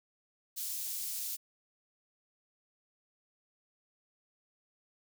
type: high-pass noise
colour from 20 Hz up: white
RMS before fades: -38 dBFS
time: 0.56-1.37 s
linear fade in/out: 20 ms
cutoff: 5000 Hz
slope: 12 dB/octave
effects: none